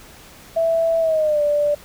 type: tone with pitch glide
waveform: sine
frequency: 659.3 to 587.4 Hz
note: E5 to D5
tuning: 0 to 0 cents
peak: -15 dBFS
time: 0.56-1.75 s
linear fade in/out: 10 ms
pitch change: -200 cents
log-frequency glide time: 0.99-1.42 s
effects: pink hiss -44 dBFS RMS until 1.84 s